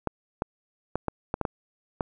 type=clicks; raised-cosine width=1 ms; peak=-12 dBFS; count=8; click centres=0.073 / 0.421 / 0.956 / 1.083 / 1.341 / 1.413 / 1.452 / 2.008 s; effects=none